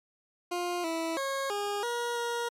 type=tone with pitch steps; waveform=20% pulse; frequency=352.6 / 327.8 / 545 / 408.3 / 476.7 / 473.1 Hz; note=F4 / E4 / C#5 / G#4 / A#4 / A#4; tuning=+17 / -10 / -29 / -29 / +39 / +26 cents; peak=-25 dBFS; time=0.51-2.49 s; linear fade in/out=10 ms; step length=330 ms; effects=low-pass 12000 Hz 12 dB/octave + MP3 96 kbps